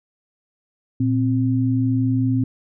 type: tone pair together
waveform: sine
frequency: 116.54 / 261.6 Hz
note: A#2 / C4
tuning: 0 / 0 cents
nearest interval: octave + major second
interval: 1400 cents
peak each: -19 dBFS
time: 1-2.44 s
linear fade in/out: 5 ms
effects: none